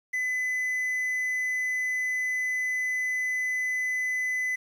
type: tone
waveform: triangle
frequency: 2010 Hz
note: B6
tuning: 30 cents sharp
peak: -24 dBFS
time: 0.13-4.56 s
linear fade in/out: 10 ms
effects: 9-bit